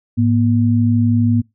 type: tone pair together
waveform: sine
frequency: 106.7 / 239.2 Hz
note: G#2 / A#3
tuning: +47 / +45 cents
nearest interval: octave + major second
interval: 1398 cents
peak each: -14 dBFS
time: 0.17-1.42 s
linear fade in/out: 20 ms
effects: noise-tail reverb RT60 0.2 s tail -24 dB re dry